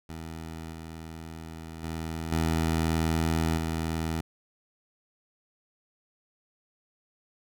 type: tone with level steps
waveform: 15% pulse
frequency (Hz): 81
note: E2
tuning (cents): -30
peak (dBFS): -31 / -33 / -26 / -18 / -22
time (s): 0.09-4.21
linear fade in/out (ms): 5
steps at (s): 0.72 / 1.83 / 2.32 / 3.57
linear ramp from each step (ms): 5
effects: none